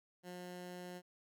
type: tone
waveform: 15% pulse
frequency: 179.1 Hz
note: F3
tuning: 44 cents sharp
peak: -40 dBFS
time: 0.23-1.02 s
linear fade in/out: 50 ms
effects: none